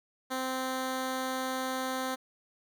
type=tone; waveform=10% pulse; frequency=260 Hz; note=C4; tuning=11 cents flat; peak=-23 dBFS; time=0.3-2.16 s; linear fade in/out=20 ms; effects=none